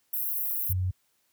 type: high-pass noise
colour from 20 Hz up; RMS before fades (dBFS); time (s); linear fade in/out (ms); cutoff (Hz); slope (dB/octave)
pink; -30; 0.13-0.73; 5; 12000; 48
type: tone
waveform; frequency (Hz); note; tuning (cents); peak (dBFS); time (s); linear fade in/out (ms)
sine; 92.1; F#2; -7; -24; 0.69-0.91; 10
effects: white hiss -71 dBFS RMS until 1.32 s + high-pass 60 Hz 12 dB/octave